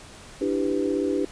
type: chord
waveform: sine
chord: E minor seventh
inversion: third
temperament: equal with one note detuned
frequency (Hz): 293.7 / 329.6 / 392 / 498.8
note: D4 / E4 / G4 / B4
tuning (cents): 0 / 0 / 0 / +17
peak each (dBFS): -26 / -29 / -26 / -30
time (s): 0.41-1.25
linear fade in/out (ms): 5
effects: pink hiss -45 dBFS RMS until 1.31 s + resampled to 22050 Hz